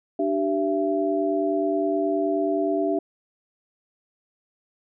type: tone cluster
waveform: sine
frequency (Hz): 296.8 / 386.3 / 670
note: D4 / G4 / E5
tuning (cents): +18 / -25 / +28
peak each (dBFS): -25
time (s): 0.19-2.99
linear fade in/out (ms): 5
effects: none